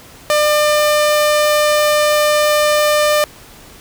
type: tone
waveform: sawtooth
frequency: 599 Hz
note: D5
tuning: 34 cents sharp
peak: -7 dBFS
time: 0.3-3.24 s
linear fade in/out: 0 ms
effects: pink hiss -40 dBFS RMS until 3.8 s